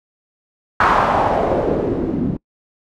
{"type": "noise with low-pass filter sweep", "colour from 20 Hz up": "white", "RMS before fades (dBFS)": -17, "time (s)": [0.8, 2.37], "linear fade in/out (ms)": 5, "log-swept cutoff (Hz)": [1300, 230], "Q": 2.5, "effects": ["noise-tail reverb RT60 0.1 s tail -25 dB re dry"]}